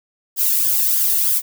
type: noise with flanger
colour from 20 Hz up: violet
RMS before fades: -17 dBFS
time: 0.36-1.42 s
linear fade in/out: 50 ms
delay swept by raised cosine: 0.6 to 1.15 ms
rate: 3.2 Hz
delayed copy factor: +0.55
effects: none